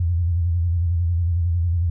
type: tone with vibrato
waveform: sine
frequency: 85.6 Hz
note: F2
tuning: 34 cents flat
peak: -17 dBFS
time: 0-1.9 s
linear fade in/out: 5 ms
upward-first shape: square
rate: 11 Hz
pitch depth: 61 cents each way
effects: none